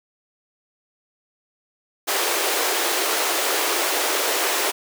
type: high-pass noise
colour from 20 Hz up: pink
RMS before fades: -22 dBFS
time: 2.07-4.72 s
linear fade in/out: 20 ms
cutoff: 340 Hz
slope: 48 dB/octave
effects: none